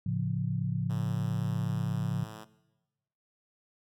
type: chord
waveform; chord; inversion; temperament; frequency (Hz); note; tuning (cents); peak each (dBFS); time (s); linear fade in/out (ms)
sine; A augmented; none; equal; 110 / 138.59 / 174.61; A2 / C#3 / E#3; 0 / 0 / 0; -32; 0.06-2.24; 5
type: tone with pitch glide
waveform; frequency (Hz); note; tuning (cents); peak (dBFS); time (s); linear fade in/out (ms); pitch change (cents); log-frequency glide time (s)
5% pulse; 110 to 109.18; A2 to A2; 0 to -13; -33; 0.89-2.45; 20; -13; 1.33-1.78
effects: noise-tail reverb RT60 1.0 s tail -17 dB re dry